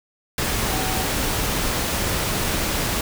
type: tone in noise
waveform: sine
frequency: 755 Hz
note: F#5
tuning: 35 cents sharp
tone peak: -30 dBFS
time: 0.7-1.04 s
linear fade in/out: 2 ms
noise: pink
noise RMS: -23 dBFS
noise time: 0.38-3.01 s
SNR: -10 dB
effects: none